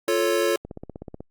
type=chord; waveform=square; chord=F augmented; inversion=none; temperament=equal; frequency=349.2 / 440 / 554.4 Hz; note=F4 / A4 / C#5; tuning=0 / 0 / 0 cents; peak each=-25 dBFS; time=0.08-0.56 s; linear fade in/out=2 ms
type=click train; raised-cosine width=2 ms; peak=-22 dBFS; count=10; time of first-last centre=0.65-1.206 s; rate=16.2 Hz
effects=Opus 48 kbps